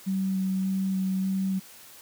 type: tone with vibrato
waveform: sine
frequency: 190.4 Hz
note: F#3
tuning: 50 cents sharp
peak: -24 dBFS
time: 0.06-1.6 s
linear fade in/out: 20 ms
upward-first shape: square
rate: 1.7 Hz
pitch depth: 9 cents each way
effects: white hiss -49 dBFS RMS until 2.01 s + high-pass 60 Hz 12 dB/octave